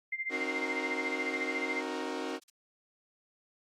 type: tone with tremolo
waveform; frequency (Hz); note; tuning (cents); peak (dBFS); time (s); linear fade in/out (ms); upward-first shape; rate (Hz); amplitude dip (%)
sine; 2093; C7; 0; -30; 0.12-1.81; 5; sine; 14; 85
type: chord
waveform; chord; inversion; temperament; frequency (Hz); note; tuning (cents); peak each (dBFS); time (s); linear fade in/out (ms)
sawtooth; C half-diminished seventh; none; equal with one note detuned; 268.1 / 311.1 / 370 / 466.2; C4 / Eb4 / Gb4 / Bb4; +42 / 0 / 0 / 0; -36; 0.29-2.4; 50
type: noise bursts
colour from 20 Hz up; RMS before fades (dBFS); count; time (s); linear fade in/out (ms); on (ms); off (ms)
violet; -46; 4; 2.29-2.501; 5; 22; 41
effects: low-pass 6000 Hz 12 dB/octave + Opus 48 kbps